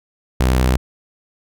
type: tone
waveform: sawtooth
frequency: 63.5 Hz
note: B1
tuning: 49 cents sharp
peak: -9 dBFS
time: 0.4-0.77 s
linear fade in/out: 5 ms
effects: none